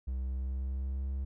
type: tone with pitch glide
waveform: triangle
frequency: 64.4 to 67.29 Hz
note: C2 to C2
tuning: -27 to +49 cents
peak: -30 dBFS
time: 0.07-1.25 s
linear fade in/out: 10 ms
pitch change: +76 cents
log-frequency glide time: 0.21-1.11 s
effects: none